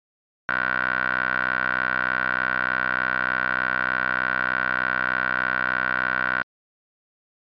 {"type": "tone with band-pass filter", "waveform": "15% pulse", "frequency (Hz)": 63.3, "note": "B1", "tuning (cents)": 43, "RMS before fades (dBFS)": -24, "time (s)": [0.49, 6.43], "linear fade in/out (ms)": 0, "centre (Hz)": 1500, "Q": 6.6, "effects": ["resampled to 11025 Hz"]}